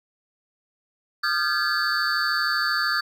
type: tone cluster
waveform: triangle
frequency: 1220 / 1386 / 1567 / 1700 / 4538 Hz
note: D#6 / F6 / G6 / G#6 / C#8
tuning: -34 / -14 / -1 / +40 / +40 cents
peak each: -26 dBFS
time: 1.23-3.01 s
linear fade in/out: 10 ms
effects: none